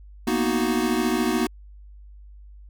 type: chord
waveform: square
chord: B major seventh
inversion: third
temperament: equal with one note detuned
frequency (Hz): 233.1 / 246.9 / 312.4 / 370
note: A#3 / B3 / D#4 / F#4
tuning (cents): 0 / 0 / +7 / 0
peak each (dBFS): -27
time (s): 0.27-1.47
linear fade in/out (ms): 5
effects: added 50 Hz sine -42 dBFS peak until 2.69 s